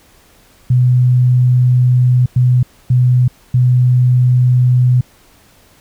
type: tone bursts at uneven times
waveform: sine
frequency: 125.1 Hz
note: B2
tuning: 23 cents sharp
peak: -7 dBFS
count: 4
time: 0.7-2.26 / 2.36-2.63 / 2.9-3.28 / 3.54-5.01 s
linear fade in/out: 5 ms
effects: pink hiss -48 dBFS RMS until 5.8 s